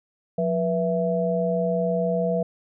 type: tone cluster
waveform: sine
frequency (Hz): 178.8 / 488.5 / 662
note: F3 / B4 / E5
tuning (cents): +41 / -19 / +7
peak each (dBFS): -25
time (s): 0.38-2.43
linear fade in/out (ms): 5
effects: none